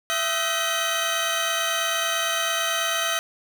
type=tone cluster; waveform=25% pulse; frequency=668 / 1259 / 1528 / 1908 / 3085 Hz; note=E5 / D#6 / G6 / A#6 / G7; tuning=+23 / +20 / -45 / +40 / -28 cents; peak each=-25 / -25 / -27 / -26 / -25 dBFS; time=0.1-3.19 s; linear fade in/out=0 ms; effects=none